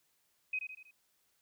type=tone with echo; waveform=sine; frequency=2519 Hz; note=D#7; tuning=21 cents sharp; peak=-32 dBFS; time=0.53-0.59 s; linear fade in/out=5 ms; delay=80 ms; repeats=4; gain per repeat=-6 dB; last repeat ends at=0.91 s; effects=white hiss -75 dBFS RMS until 1.41 s